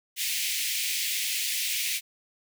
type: high-pass noise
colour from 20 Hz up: pink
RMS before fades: -29 dBFS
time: 0.16-2.01 s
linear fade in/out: 50 ms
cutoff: 2100 Hz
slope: 48 dB/octave
effects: none